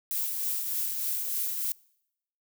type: noise with tremolo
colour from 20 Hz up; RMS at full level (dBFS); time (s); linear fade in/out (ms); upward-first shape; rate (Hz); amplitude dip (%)
violet; -29; 0.11-1.72; 0; triangle; 3.3; 40
effects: noise-tail reverb RT60 0.8 s tail -25 dB re dry